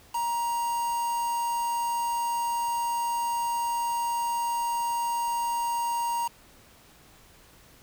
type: tone with quantisation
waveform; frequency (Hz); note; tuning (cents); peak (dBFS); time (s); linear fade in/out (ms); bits
triangle; 940; A#5; +14; -24; 0.14-6.28; 10; 6
effects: pink hiss -55 dBFS RMS until 7.82 s